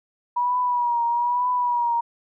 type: tone with vibrato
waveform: sine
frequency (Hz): 966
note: B5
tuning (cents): -39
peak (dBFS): -19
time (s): 0.36-2.01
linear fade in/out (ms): 10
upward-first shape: triangle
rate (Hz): 1.1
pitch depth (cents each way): 56
effects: none